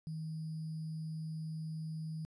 sine tone with sample-and-hold, 158.3 Hz, D#3, 30 cents sharp, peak -38 dBFS, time 0.07-2.25 s, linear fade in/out 0 ms, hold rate 4900 Hz, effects resampled to 22050 Hz

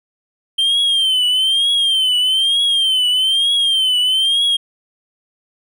triangle tone with vibrato, 3136 Hz, G7, in tune, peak -11 dBFS, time 0.58-4.57 s, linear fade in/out 10 ms, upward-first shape triangle, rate 1.1 Hz, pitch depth 110 cents each way, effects none

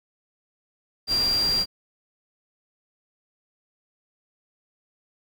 sine tone in noise, 4752 Hz, D8, 20 cents sharp, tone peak -20 dBFS, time 1.07-1.66 s, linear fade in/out 50 ms, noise pink, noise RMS -33 dBFS, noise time 1.07-1.66 s, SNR +10 dB, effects none

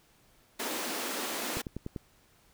pink high-pass noise, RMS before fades -35 dBFS, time 0.59-1.62 s, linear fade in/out 10 ms, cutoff 220 Hz, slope 48 dB/octave
click train, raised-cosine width 3 ms, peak -23 dBFS, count 5, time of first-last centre 1.57-1.962 s, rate 10.2 Hz
effects pink hiss -64 dBFS RMS until 2.53 s

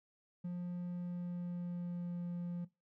triangle tone with pitch glide, 176.7 to 174.57 Hz, F3 to F3, +21 to 0 cents, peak -35 dBFS, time 0.44-2.65 s, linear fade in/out 10 ms, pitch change -21 cents, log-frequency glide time 0.88-2.27 s, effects noise-tail reverb RT60 0.2 s tail -18 dB re dry + tanh soft clip ceiling -31 dBFS

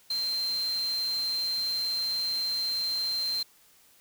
sine tone in noise, 4144 Hz, C8, 17 cents flat, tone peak -27 dBFS, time 0.1-3.43 s, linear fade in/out 5 ms, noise white, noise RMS -43 dBFS, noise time 0.1-3.43 s, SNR +13 dB, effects white hiss -60 dBFS RMS until 4 s

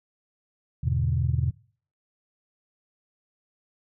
sine chord, E dominant seventh, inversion none, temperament equal, 82.41 / 103.83 / 123.47 / 146.83 Hz, E2 / G#2 / B2 / D3, 0 / 0 / 0 / 0 cents, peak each -26 / -30 / -25 / -29 dBFS, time 0.83-1.51 s, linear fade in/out 10 ms, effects noise-tail reverb RT60 0.5 s tail -25 dB re dry + tanh soft clip ceiling -12 dBFS

